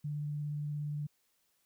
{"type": "tone with vibrato", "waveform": "sine", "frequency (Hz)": 147.8, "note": "D3", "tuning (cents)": 11, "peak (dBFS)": -34, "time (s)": [0.04, 1.07], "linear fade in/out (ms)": 10, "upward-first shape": "sine", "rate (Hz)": 17, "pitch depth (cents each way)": 11, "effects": ["white hiss -75 dBFS RMS until 1.65 s"]}